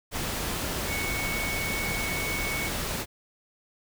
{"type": "tone in noise", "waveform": "sine", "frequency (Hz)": 2220, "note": "C#7", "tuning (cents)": 2, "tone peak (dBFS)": -31, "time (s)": [0.87, 2.71], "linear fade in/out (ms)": 50, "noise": "pink", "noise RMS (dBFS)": -31, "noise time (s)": [0.11, 3.06], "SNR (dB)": -3, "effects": []}